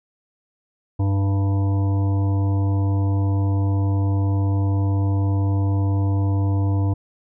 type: harmonic tone with a mistuned harmonic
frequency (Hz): 98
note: G2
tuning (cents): 0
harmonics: 1 / 3 / 5 / 7 / 9 / 10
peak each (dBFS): -17 / -27 / -36 / -37 / -39 / -40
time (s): 0.99-6.94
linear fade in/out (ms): 10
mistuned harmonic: 3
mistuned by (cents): +25
effects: none